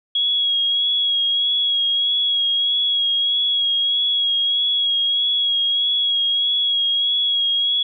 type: tone with vibrato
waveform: sine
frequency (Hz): 3318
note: G#7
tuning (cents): -2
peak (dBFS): -16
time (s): 0.15-7.83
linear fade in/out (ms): 5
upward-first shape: sine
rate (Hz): 1.6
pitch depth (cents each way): 24
effects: none